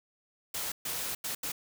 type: noise bursts at uneven times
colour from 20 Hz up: white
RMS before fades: -35 dBFS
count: 4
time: 0.54-0.72 / 0.85-1.15 / 1.24-1.35 / 1.43-1.52 s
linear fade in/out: 5 ms
effects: none